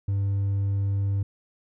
sine tone with hard clipping, 99.1 Hz, G2, 19 cents sharp, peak -23 dBFS, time 0.08-1.23 s, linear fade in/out 5 ms, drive 2 dB, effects none

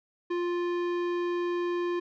sine tone with tanh clipping, 350 Hz, F4, 4 cents sharp, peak -29 dBFS, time 0.3-2 s, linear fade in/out 10 ms, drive 16 dB, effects none

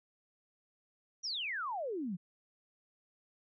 sine exponential sweep, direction down, 5980 to 164.81 Hz, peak -35 dBFS, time 1.23-2.17 s, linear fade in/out 20 ms, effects none

